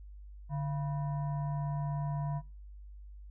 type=tone with frequency modulation; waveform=sine; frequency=146.2 Hz; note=D3; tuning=7 cents flat; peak=-31 dBFS; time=0.49-2.42 s; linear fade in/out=50 ms; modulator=832 Hz; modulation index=0.41; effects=noise-tail reverb RT60 0.4 s tail -24 dB re dry + added 50 Hz sine -46 dBFS peak until 3.3 s